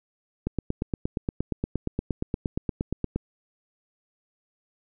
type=click train; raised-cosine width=3 ms; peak=-13 dBFS; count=24; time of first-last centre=0.47-3.16 s; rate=8.55 Hz; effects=none